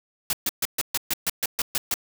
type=noise bursts; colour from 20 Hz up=white; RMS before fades=-24 dBFS; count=11; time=0.3-1.941 s; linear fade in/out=2 ms; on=31 ms; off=130 ms; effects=none